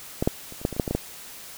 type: clicks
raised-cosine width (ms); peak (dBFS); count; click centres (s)
2; -10 / -6 / -27 / -26 / -8 / -19 / -22 / -7 / -14 / -12 / -9; 11; 0.225 / 0.275 / 0.524 / 0.615 / 0.651 / 0.727 / 0.765 / 0.798 / 0.878 / 0.91 / 0.95
effects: white hiss -42 dBFS RMS until 1.57 s

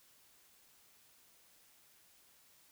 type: silence
effects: white hiss -66 dBFS RMS until 2.71 s

